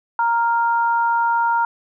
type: tone pair together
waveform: sine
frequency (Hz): 932.3 / 1396.9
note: A#5 / F6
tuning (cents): 0 / 0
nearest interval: perfect fifth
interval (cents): 700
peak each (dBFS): -16 / -22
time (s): 0.19-1.65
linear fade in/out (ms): 2
effects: none